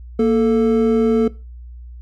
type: tone pair together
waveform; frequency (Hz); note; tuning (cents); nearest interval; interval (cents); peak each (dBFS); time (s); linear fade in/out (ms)
triangle; 232.9 / 440; A#3 / A4; -1 / 0; major seventh; 1101; -13; 0.19-1.28; 5
effects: noise-tail reverb RT60 0.3 s tail -20 dB re dry + added 60 Hz sine -33 dBFS peak until 2.01 s